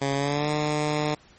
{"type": "tone with pitch glide", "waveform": "10% pulse", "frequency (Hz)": [138.59, 150.26], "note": ["C#3", "D3"], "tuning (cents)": [0, 40], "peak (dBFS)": -15, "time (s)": [0.01, 1.15], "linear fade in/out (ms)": 10, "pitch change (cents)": 140, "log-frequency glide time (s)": [0.15, 0.49], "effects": ["pink hiss -55 dBFS RMS until 1.38 s", "MP3 32 kbps"]}